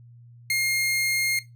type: tone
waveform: sawtooth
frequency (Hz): 2131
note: C7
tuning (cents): +31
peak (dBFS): -18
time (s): 0.5-1.39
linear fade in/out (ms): 2
effects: noise-tail reverb RT60 0.2 s tail -17 dB re dry + added 119 Hz sine -46 dBFS peak until 1.55 s